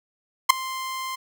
sawtooth tone with ADSR envelope, 1046.5 Hz, C6, in tune, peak -3 dBFS, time 0.49-1.16 s, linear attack 13 ms, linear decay 4 ms, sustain -22 dB, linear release 13 ms, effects none

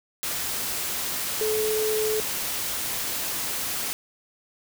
sine tone in noise, 431.7 Hz, A4, 33 cents flat, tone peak -23 dBFS, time 1.41-2.2 s, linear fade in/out 0 ms, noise white, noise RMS -29 dBFS, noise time 0.23-3.93 s, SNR +3 dB, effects none

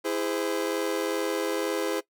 40% pulse chord, E augmented, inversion none, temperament just, 329.6 / 412 / 515 Hz, E4 / G#4 / B#4, 0 / -14 / -28 cents, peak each -30 dBFS, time 0.04-2.01 s, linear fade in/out 20 ms, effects noise-tail reverb RT60 0.1 s tail -19 dB re dry

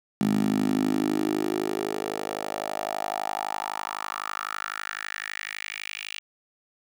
10% pulse tone with high-pass filter sweep, 51.91 Hz, G#1, in tune, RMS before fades -29 dBFS, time 0.21-6.19 s, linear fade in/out 0 ms, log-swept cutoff 200 to 2700 Hz, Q 4, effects none

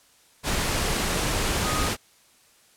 sine tone in noise, 1244.5 Hz, D#6, in tune, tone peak -29 dBFS, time 1.63-1.9 s, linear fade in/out 50 ms, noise pink, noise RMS -25 dBFS, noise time 0.43-1.97 s, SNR -7 dB, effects white hiss -58 dBFS RMS until 2.76 s + low-pass 11000 Hz 12 dB/octave

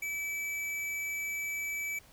square tone, 2303 Hz, D7, 34 cents flat, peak -34 dBFS, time 0.02-1.99 s, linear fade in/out 5 ms, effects pink hiss -59 dBFS RMS until 2.12 s

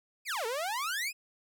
sawtooth exponential two-way sweep, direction down then up, 2623 to 431.2 to 2623 Hz, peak -28 dBFS, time 0.25-1.13 s, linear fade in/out 50 ms, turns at 0.46 s, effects none

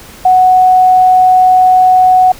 sine tone, 740 Hz, F#5, in tune, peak -3 dBFS, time 0.25-2.32 s, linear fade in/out 5 ms, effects pink hiss -34 dBFS RMS until 2.39 s

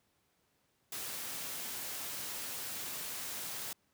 white noise, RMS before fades -41 dBFS, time 0.92-3.73 s, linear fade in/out 2 ms, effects pink hiss -75 dBFS RMS until 3.93 s + high-pass 80 Hz 12 dB/octave

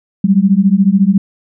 sine beating tone pair, 188.4 / 202.4 Hz, F#3 / G#3, +32 / -44 cents, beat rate 14 Hz, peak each -10 dBFS, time 0.24-1.18 s, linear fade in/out 5 ms, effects none

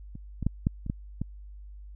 clicks, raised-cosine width 5 ms, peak -27 / -20 / -12 / -11 / -25 / -16 / -17 dBFS, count 7, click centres 0.154 / 0.427 / 0.466 / 0.669 / 0.864 / 0.899 / 1.216 s, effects added 50 Hz sine -42 dBFS peak until 1.95 s

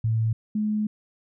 sine tone pair in turn, 111.9 / 212.5 Hz, A2 / G#3, +30 / +40 cents, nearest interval major seventh, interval 1110 cents, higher second, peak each -20 / -22 dBFS, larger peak first, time 0.04-0.33 / 0.55-0.87 s, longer second, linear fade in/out 5 ms, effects none

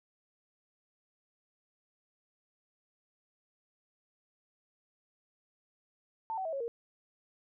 sine tone with pitch steps, 893 / 759.6 / 646.2 / 549.7 / 467.6 Hz, A5 / F#5 / E5 / C#5 / A#4, +25 / +45 / -35 / -15 / +5 cents, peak -33 dBFS, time 6.3-6.68 s, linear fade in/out 0 ms, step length 76 ms, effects none

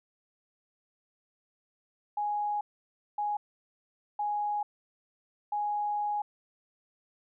sine tone bursts at uneven times, 830.6 Hz, G#5, in tune, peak -28 dBFS, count 4, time 2.17-2.61 / 3.18-3.37 / 4.19-4.63 / 5.52-6.22 s, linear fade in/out 5 ms, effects none

